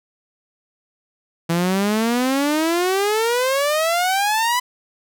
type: exponential sweep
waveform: sawtooth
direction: up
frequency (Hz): 165 to 1004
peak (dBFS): -13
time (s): 1.49-4.6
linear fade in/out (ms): 10
effects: none